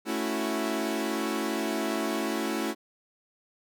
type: chord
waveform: sawtooth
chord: F# minor seventh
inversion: first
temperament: equal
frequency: 220 / 277.2 / 329.6 / 370 Hz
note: A3 / C#4 / E4 / F#4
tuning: 0 / 0 / 0 / 0 cents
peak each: -29 / -30 / -28 / -31 dBFS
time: 0.05-2.75 s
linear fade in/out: 50 ms
effects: none